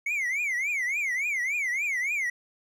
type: tone with vibrato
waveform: triangle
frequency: 2171 Hz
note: C#7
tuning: 37 cents flat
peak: -24 dBFS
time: 0.06-2.3 s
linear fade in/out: 5 ms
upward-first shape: triangle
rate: 3.5 Hz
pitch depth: 240 cents each way
effects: none